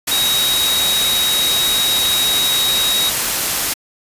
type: tone in noise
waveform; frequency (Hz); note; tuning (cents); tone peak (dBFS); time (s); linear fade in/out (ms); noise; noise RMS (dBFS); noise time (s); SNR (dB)
sine; 3800; A#7; +33; -15; 0.11-3.1; 10; white; -18; 0.07-3.74; 0
effects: resampled to 32000 Hz